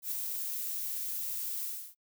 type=noise with ADSR envelope; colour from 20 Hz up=violet; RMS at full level=-33 dBFS; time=0.02-1.95 s; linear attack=94 ms; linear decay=5 ms; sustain=-3 dB; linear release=310 ms; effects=noise-tail reverb RT60 0.1 s tail -26 dB re dry